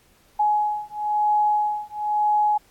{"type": "beating tone pair", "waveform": "sine", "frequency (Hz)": [840, 841], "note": ["G#5", "G#5"], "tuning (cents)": [19, 22], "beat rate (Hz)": 1, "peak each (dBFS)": -22, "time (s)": [0.39, 2.58], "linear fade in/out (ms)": 10, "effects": ["pink hiss -58 dBFS RMS until 2.7 s", "AAC 64 kbps"]}